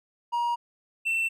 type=tone pair in turn; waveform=triangle; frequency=950 / 2687 Hz; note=A#5 / E7; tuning=+33 / +33 cents; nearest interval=octave + tritone; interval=1800 cents; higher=second; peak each=-22 dBFS; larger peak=neither; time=0.32-0.56 / 1.05-1.29 s; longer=neither; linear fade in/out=20 ms; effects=none